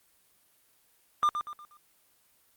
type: tone with echo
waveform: triangle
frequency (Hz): 1200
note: D6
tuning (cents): +37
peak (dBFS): -19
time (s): 1.23-1.29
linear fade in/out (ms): 0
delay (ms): 120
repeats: 4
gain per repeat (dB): -8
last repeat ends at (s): 1.77
effects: white hiss -66 dBFS RMS until 2.56 s + Opus 24 kbps